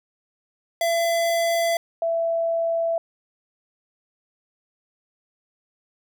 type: tone pair in turn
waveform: square / sine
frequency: 674 / 665.5 Hz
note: E5 / E5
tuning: +38 / +16 cents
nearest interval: unison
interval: 22 cents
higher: first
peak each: -20 dBFS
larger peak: neither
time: 0.81-1.77 / 2.02-2.98 s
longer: neither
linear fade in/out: 2 ms
effects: none